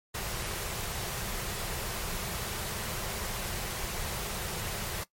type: band-stop noise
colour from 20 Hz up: pink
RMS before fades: -35 dBFS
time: 0.14-5.04 s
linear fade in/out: 10 ms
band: 230 to 330 Hz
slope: 96 dB/octave
effects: noise-tail reverb RT60 0.1 s tail -18 dB re dry + MP3 64 kbps